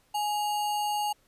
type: tone with sample-and-hold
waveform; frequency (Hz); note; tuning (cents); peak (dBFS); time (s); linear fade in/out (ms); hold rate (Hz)
sine; 835; G#5; +9; -26; 0.14-1.13; 10; 3675
effects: pink hiss -66 dBFS RMS until 1.27 s + resampled to 32000 Hz